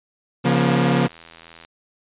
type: chord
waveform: sawtooth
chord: Bb minor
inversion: first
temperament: equal with one note detuned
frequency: 138.59 / 174.61 / 238.8 Hz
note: Db3 / F3 / Bb3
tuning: 0 / 0 / +42 cents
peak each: -16 dBFS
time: 0.44-1.08 s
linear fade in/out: 20 ms
type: click train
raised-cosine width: 0.2 ms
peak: -24 dBFS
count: 54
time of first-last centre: 1.01-1.649 s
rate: 82.9 Hz
effects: resampled to 8000 Hz